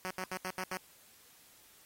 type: tone bursts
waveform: 5% pulse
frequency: 185.5 Hz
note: F#3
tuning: 5 cents sharp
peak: -25 dBFS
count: 6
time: 0.05-0.772 s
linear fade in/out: 0 ms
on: 57 ms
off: 76 ms
effects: white hiss -61 dBFS RMS until 1.85 s + AAC 48 kbps